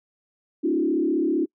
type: tone with frequency modulation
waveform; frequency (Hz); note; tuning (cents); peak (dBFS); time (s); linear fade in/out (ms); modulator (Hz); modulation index
sine; 318.1; D#4; +38; -19; 0.63-1.46; 20; 35.3; 1.4
effects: noise-tail reverb RT60 0.1 s tail -25 dB re dry